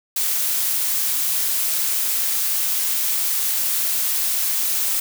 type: noise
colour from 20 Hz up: blue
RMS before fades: -21 dBFS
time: 0.16-5 s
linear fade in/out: 5 ms
effects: none